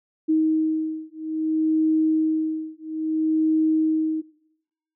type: beating tone pair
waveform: sine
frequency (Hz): 314.9 / 315.5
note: D#4 / D#4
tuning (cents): +21 / +24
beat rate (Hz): 0.6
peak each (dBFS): -22 / -22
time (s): 0.28-4.22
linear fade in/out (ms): 20
effects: noise-tail reverb RT60 0.8 s tail -20 dB re dry